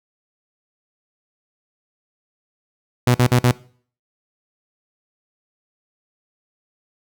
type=tone bursts; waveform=sawtooth; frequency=123.47 Hz; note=B2; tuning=in tune; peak=-8 dBFS; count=4; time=3.07-3.515 s; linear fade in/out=5 ms; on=76 ms; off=47 ms; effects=noise-tail reverb RT60 0.5 s tail -21 dB re dry